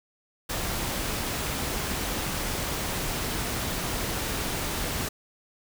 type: noise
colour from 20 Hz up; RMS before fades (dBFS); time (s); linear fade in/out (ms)
pink; -30; 0.49-5.09; 10
effects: none